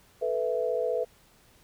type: chord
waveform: sine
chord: A suspended second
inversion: none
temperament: just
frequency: 440 / 495 / 660 Hz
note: A4 / B4 / E5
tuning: 0 / +4 / +2 cents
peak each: -31 / -28 / -31 dBFS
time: 0.21-1.05 s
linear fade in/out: 20 ms
effects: pink hiss -60 dBFS RMS until 1.63 s